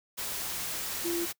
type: tone in noise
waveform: sine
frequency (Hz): 342.1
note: F4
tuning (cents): -36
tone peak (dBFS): -29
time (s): 1.04-1.26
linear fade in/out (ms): 20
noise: white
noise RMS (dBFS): -35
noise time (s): 0.17-1.33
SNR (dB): +3
effects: noise-tail reverb RT60 0.1 s tail -23 dB re dry